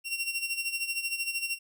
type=tone with tremolo; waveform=sawtooth; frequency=2740 Hz; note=F7; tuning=34 cents flat; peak=-24 dBFS; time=0.04-1.59 s; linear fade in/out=50 ms; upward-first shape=sine; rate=13 Hz; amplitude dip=70%; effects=none